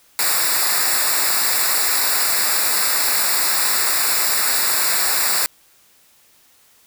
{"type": "noise with comb filter", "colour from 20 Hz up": "white", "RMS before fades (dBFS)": -18, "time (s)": [0.19, 5.46], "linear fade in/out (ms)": 0, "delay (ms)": 0.32, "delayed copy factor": -0.95, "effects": ["white hiss -54 dBFS RMS until 6.86 s"]}